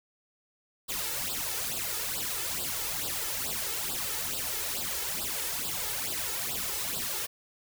white noise with flanger, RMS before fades -33 dBFS, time 0.88-7.27 s, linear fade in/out 20 ms, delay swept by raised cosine 0.23 to 2.33 ms, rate 2.3 Hz, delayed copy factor +0.85, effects none

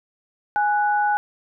sine tone pair together, 830.6 / 1480 Hz, G#5 / F#6, 0 / 0 cents, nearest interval minor seventh, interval 1000 cents, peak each -18 / -24 dBFS, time 0.56-1.17 s, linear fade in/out 0 ms, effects none

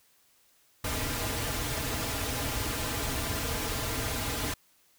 pink noise with comb filter, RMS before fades -32 dBFS, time 0.84-4.54 s, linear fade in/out 5 ms, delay 5.4 ms, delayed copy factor -0.75, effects white hiss -65 dBFS RMS until 4.98 s

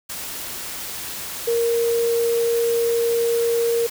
sine tone in noise, 466.2 Hz, A#4, in tune, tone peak -17 dBFS, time 1.47-3.87 s, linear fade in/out 10 ms, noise white, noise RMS -31 dBFS, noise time 0.09-3.9 s, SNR +11 dB, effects none

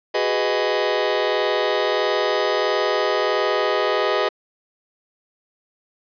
sawtooth chord, G# minor seventh, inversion third, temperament just, 373.8 / 415.3 / 498.4 / 623 Hz, F#4 / G#4 / B4 / D#5, +18 / 0 / +16 / +2 cents, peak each -22 / -19 / -20 / -19 dBFS, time 0.14-4.29 s, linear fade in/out 10 ms, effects resampled to 11025 Hz + 8-bit

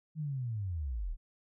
sine linear sweep, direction down, 160 to 31.48 Hz, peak -33 dBFS, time 0.15-1.17 s, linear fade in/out 50 ms, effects none

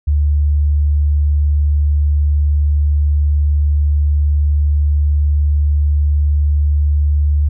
sine tone, 73.42 Hz, D2, in tune, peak -10 dBFS, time 0.07-7.49 s, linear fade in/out 10 ms, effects none

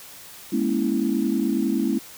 sine chord, A# half-diminished seventh, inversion third, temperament equal with one note detuned, 207.7 / 237.4 / 277.2 / 329.6 Hz, G#3 / A#3 / C#4 / E4, 0 / +32 / 0 / 0 cents, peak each -25 dBFS, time 0.52-1.99 s, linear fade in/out 10 ms, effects tanh soft clip ceiling -9 dBFS + white hiss -43 dBFS RMS until 2.17 s

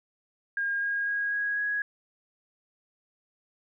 sine tone with pitch steps, 1619 / 1630.3 / 1641.6 / 1653 / 1664.5 Hz, G#6 / G#6 / G#6 / G#6 / G#6, -45 / -33 / -21 / -9 / +3 cents, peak -26 dBFS, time 0.57-1.82 s, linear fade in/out 2 ms, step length 250 ms, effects none

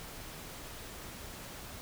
silence, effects pink hiss -46 dBFS RMS until 1.81 s

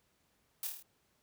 blue noise with echo, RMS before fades -38 dBFS, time 0.63-0.67 s, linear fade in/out 2 ms, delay 26 ms, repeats 6, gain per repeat -3 dB, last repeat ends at 0.826 s, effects pink hiss -74 dBFS RMS until 1.22 s + high-pass 60 Hz 12 dB/octave

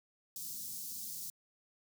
white band-stop noise, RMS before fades -43 dBFS, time 0.36-1.3 s, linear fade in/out 2 ms, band 230 to 4900 Hz, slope 24 dB/octave, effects high-pass 150 Hz 12 dB/octave

